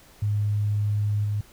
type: tone with level steps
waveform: sine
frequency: 104 Hz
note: G#2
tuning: 3 cents sharp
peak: -21 / -23 dBFS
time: 0.22-1.41 s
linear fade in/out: 5 ms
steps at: 1.24 s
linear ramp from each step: 10 ms
effects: pink hiss -53 dBFS RMS until 1.52 s